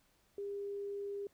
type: tone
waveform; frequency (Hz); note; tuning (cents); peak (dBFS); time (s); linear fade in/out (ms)
sine; 402.4; G4; +45; -38; 0.38-1.27; 2
effects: pink hiss -72 dBFS RMS until 1.33 s